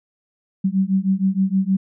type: beating tone pair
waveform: sine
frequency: 188.5 / 194.9 Hz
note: F#3 / G3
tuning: +32 / -10 cents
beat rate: 6.4 Hz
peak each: -19 dBFS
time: 0.64-1.77 s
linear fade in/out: 10 ms
effects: none